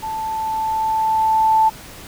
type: tone with level ramp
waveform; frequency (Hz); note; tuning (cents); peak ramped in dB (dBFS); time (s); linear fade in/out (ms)
sine; 880; A5; 0; -23 to -10; 0.02-1.7; 20
effects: pink hiss -38 dBFS RMS until 2.07 s